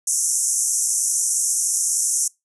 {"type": "band-pass noise", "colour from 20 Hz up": "pink", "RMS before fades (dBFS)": -21, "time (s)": [0.07, 2.28], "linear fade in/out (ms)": 5, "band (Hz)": [5800, 11000], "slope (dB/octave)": 96, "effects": ["noise-tail reverb RT60 0.2 s tail -24 dB re dry"]}